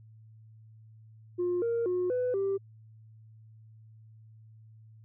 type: tone with pitch steps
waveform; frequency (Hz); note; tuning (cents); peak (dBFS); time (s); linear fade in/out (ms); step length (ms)
sine; 354.9 / 465.9 / 361.1 / 499.2 / 391.8; F4 / A#4 / F#4 / B4 / G4; +28 / -1 / -42 / +19 / -1; -25; 1.38-2.58; 20; 240
effects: tanh soft clip ceiling -24 dBFS + added 110 Hz sine -51 dBFS peak until 5.04 s